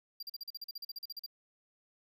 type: tone bursts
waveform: square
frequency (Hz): 4758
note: D8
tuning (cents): +22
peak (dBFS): -40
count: 16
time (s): 0.2-1.263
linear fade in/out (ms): 5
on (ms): 28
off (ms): 41
effects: none